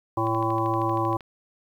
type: harmonic tone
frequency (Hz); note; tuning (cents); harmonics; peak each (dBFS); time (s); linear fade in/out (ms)
112.2; A2; +34; 1 / 3 / 5 / 7 / 9 / 10; -29 / -27 / -32 / -30 / -27 / -32; 0.17-1.17; 5
type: click train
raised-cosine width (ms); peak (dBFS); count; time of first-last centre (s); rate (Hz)
0.3; -28; 13; 0.27-1.208; 12.8
effects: 9-bit